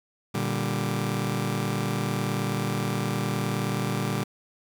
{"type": "chord", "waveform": "sawtooth", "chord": "G minor", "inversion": "first", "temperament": "just", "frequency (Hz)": [117.6, 147, 196], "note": ["Bb2", "D3", "G3"], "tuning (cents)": [16, 2, 0], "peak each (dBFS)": -26, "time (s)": [0.34, 4.24], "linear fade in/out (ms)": 10, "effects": ["9-bit"]}